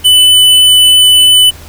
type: tone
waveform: square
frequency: 2999 Hz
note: F#7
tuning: 23 cents sharp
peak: -3 dBFS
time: 0.04-1.51 s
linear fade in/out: 20 ms
effects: added 80 Hz sine -32 dBFS peak until 1.68 s + pink hiss -34 dBFS RMS until 1.68 s